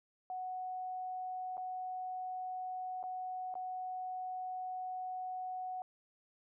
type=tone with dropouts; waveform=sine; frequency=740 Hz; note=F#5; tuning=in tune; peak=-38 dBFS; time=0.3-5.82 s; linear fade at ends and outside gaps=1 ms; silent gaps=1.57-1.578 / 3.029-3.038 / 3.541-3.553 s; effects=none